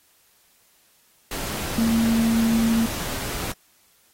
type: tone in noise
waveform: sine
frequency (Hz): 227.5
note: A#3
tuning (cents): -42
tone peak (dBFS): -17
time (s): 1.78-2.86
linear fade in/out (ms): 2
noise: pink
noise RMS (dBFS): -30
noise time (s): 1.31-3.52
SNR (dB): +10
effects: white hiss -60 dBFS RMS until 4.13 s + AAC 48 kbps